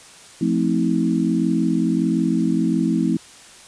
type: chord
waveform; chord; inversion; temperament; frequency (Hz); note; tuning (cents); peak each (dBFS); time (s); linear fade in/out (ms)
sine; F major seventh; none; equal with one note detuned; 174.61 / 220 / 261.6 / 321.2; F3 / A3 / C4 / E4; 0 / 0 / 0 / -45; -22; 0.41-3.17; 5
effects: white hiss -44 dBFS RMS until 3.67 s + resampled to 22050 Hz